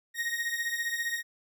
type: beating tone pair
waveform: 40% pulse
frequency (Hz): 1864.7 / 1879.7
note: A#6 / A#6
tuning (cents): 0 / +14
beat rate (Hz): 15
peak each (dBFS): -31 / -33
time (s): 0.14-1.23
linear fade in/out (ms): 50
effects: none